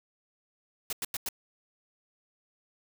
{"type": "noise bursts", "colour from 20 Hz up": "white", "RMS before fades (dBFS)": -33, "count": 4, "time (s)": [0.9, 1.288], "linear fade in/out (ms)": 2, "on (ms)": 28, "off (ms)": 92, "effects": []}